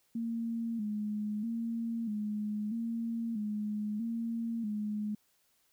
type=tone with vibrato; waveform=sine; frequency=220 Hz; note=A3; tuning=in tune; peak=-32 dBFS; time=0.15-5.15 s; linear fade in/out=5 ms; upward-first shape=square; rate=0.78 Hz; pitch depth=78 cents each way; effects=white hiss -72 dBFS RMS until 5.72 s